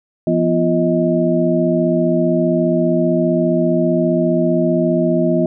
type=tone cluster; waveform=sine; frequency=171.1 / 246.2 / 344.9 / 629 Hz; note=F3 / B3 / F4 / D#5; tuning=-35 / -5 / -22 / +19 cents; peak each=-18 dBFS; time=0.27-5.46 s; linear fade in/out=2 ms; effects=none